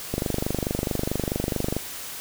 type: click train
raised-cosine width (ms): 2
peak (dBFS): -11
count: 41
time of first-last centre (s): 0.14-1.766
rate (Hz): 24.6
effects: white hiss -36 dBFS RMS until 2.2 s